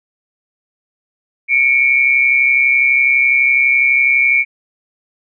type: tone pair together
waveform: sine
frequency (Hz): 2217 / 2349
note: C#7 / D7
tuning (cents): 0 / 0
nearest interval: minor second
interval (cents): 100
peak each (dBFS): -12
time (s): 1.48-4.45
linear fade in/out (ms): 50
effects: none